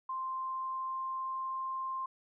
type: tone with pitch glide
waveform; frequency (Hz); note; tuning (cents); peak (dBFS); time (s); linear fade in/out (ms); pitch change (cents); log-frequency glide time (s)
sine; 1046.5 to 1053.2; C6 to C6; 0 to +11; -34; 0.09-2.06; 5; +11; 0.34-1.63
effects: none